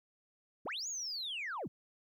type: linear two-way sweep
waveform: sine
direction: up then down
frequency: 63.6 to 6900 to 81.1 Hz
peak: -36 dBFS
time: 0.65-1.68 s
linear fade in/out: 10 ms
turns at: 0.88 s
effects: tanh soft clip ceiling -34 dBFS + 13-bit